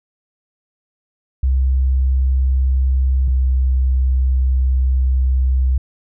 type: tone pair in turn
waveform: sine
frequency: 65.41 / 64.62 Hz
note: C2 / C2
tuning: 0 / -21 cents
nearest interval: unison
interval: 21 cents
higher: first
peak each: -12 dBFS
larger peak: neither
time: 1.43-3.28 / 3.28-5.78 s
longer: second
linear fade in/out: 5 ms
effects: none